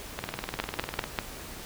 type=two click trains; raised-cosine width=0.3 ms; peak=-10 / -15 dBFS; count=4 / 18; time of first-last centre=0.6-1.188 / 0.19-1.04 s; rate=5.1 / 20 Hz; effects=pink hiss -42 dBFS RMS until 1.65 s